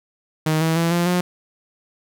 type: tone with pitch steps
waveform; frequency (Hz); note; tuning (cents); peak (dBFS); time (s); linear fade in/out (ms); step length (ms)
sawtooth; 156.6 / 161.84 / 167.26 / 172.86 / 178.64; D#3 / E3 / E3 / F3 / F3; +11 / -32 / +26 / -17 / +39; -13; 0.46-1.21; 5; 150
effects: none